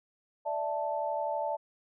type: chord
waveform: sine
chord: D suspended second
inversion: none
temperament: equal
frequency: 587.3 / 659.3 / 880 Hz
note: D5 / E5 / A5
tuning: 0 / 0 / 0 cents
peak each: -34 / -35 / -33 dBFS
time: 0.45-1.57 s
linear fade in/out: 20 ms
effects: none